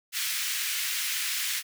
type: high-pass noise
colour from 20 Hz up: pink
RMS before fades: -30 dBFS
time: 0.12-1.63 s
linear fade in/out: 50 ms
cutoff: 1800 Hz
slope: 24 dB/octave
effects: none